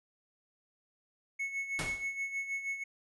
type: tone with tremolo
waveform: triangle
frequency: 2200 Hz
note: C#7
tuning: 14 cents flat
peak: -30 dBFS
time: 1.39-2.84 s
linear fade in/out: 10 ms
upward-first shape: sine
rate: 6.3 Hz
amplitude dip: 65%
type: noise with exponential decay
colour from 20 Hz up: pink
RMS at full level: -33 dBFS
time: 1.79-2.15 s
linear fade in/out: 0 ms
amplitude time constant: 77 ms
effects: resampled to 24000 Hz